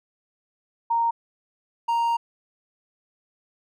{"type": "tone pair in turn", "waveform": ["sine", "triangle"], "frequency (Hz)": [928, 931.9], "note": ["A#5", "A#5"], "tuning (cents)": [-8, -1], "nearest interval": "unison", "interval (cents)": 7, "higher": "second", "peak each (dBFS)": [-19, -18], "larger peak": "second", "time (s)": [[0.9, 1.11], [1.88, 2.17]], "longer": "second", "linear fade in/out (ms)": 10, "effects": []}